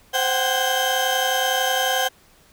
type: tone cluster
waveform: 35% pulse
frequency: 521 / 743 / 774 / 1616 / 3129 Hz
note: C5 / F#5 / G5 / G#6 / G7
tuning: -7 / +7 / -22 / -48 / -4 cents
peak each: -24 dBFS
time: 0.13-2.09 s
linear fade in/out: 20 ms
effects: pink hiss -54 dBFS RMS until 2.52 s